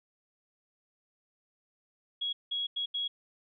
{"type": "tone bursts at uneven times", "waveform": "sine", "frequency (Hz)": 3322, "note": "G#7", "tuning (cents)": 0, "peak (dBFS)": -30, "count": 4, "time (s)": [[2.21, 2.33], [2.51, 2.67], [2.76, 2.86], [2.94, 3.08]], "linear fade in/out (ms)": 10, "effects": []}